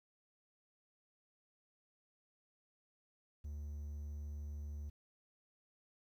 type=tone; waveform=triangle; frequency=73.42 Hz; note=D2; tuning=in tune; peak=-40 dBFS; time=3.44-4.9 s; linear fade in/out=10 ms; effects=12-bit